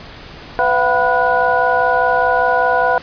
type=tone cluster; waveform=sine; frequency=502 / 685 / 750 / 990 / 1459 Hz; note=B4 / F5 / F#5 / B5 / F#6; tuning=+28 / -34 / +23 / +4 / -25 cents; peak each=-18 dBFS; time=0.59-2.98 s; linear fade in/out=0 ms; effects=pink hiss -35 dBFS RMS until 3.02 s + resampled to 11025 Hz